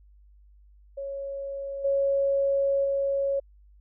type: tone with level steps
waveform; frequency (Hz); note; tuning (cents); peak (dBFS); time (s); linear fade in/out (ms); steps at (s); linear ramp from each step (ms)
sine; 553; C#5; -4; -31 / -21 / -23; 0.97-3.4; 10; 1.84 / 2.84; 10
effects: added 50 Hz sine -52 dBFS peak until 3.8 s